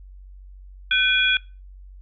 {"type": "tone cluster", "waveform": "sine", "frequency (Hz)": [1518, 2429, 3349], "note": ["F#6", "D#7", "G#7"], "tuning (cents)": [44, -42, 14], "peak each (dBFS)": -21, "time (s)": [0.91, 1.37], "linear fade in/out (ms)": 2, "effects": ["noise-tail reverb RT60 0.3 s tail -22 dB re dry", "added 47 Hz sine -40 dBFS peak until 2.01 s"]}